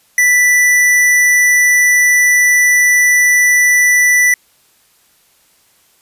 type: tone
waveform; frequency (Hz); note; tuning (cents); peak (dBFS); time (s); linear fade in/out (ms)
square; 1975.5; B6; 0; -8; 0.18-4.34; 2
effects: white hiss -53 dBFS RMS until 6.01 s + resampled to 32000 Hz